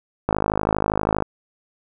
click train, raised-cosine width 1 ms, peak -5 dBFS, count 50, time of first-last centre 0.29-1.223 s, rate 52.5 Hz, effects none

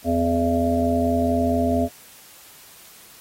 harmonic tone, 84.5 Hz, E2, 43 cents sharp, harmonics 1 / 3 / 5 / 7 / 8, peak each -26 / -21 / -28 / -27 / -23 dBFS, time 0.04-1.89 s, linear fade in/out 50 ms, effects white hiss -47 dBFS RMS until 3.2 s + AAC 48 kbps

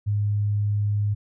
sine tone, 103.4 Hz, G#2, 7 cents flat, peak -20 dBFS, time 0.06-1.15 s, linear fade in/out 20 ms, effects none

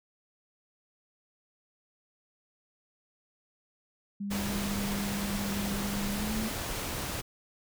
sine tone with pitch glide, 200.9 to 219.1 Hz, G3 to A3, +43 to -7 cents, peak -32 dBFS, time 4.2-6.49 s, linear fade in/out 10 ms, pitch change +150 cents, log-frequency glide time 6.11-6.37 s
pink noise, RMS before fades -35 dBFS, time 4.3-7.22 s, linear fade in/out 20 ms
effects none

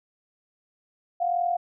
sine tone pair together, 699 / 740.6 Hz, F5 / F#5, +1 / +1 cents, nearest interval minor second, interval 100 cents, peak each -23 / -29 dBFS, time 1.2-1.57 s, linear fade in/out 10 ms, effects none

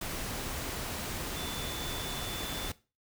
sine tone in noise, 3500 Hz, A7, 10 cents flat, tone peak -41 dBFS, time 1.36-2.69 s, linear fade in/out 5 ms, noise pink, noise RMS -37 dBFS, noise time 0.01-2.72 s, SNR -7 dB, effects noise-tail reverb RT60 0.3 s tail -18 dB re dry

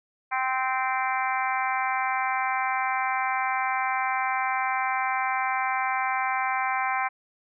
harmonic tone, 260 Hz, C4, 11 cents flat, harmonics 3 / 4 / 5 / 6 / 7 / 8 / 9, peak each -28 / -29 / -34 / -33 / -37 / -33 / -34 dBFS, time 0.31-7.09 s, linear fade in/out 20 ms, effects none

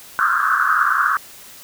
pink band-pass noise, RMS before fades -17 dBFS, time 0.19-1.17 s, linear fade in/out 0 ms, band 1100 to 1600 Hz, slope 96 dB/octave, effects white hiss -41 dBFS RMS until 1.63 s

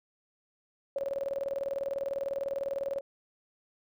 sine tone with tremolo, 553 Hz, C#5, 4 cents flat, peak -28 dBFS, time 0.96-3.01 s, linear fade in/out 2 ms, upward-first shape square, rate 20 Hz, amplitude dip 75%, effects none

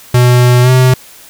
square tone with pitch glide, 123.47 to 128.27 Hz, B2 to C3, 0 to -34 cents, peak -5 dBFS, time 0.14-0.94 s, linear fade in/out 5 ms, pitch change +66 cents, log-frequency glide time 0.62-0.7 s, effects white hiss -37 dBFS RMS until 1.29 s

